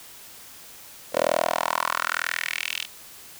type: tone with high-pass filter sweep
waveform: 10% pulse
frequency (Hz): 41.05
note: E1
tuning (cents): -6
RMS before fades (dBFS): -26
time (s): 1.12-2.87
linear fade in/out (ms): 50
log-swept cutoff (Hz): 490 to 3100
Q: 3.5
effects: white hiss -45 dBFS RMS until 3.39 s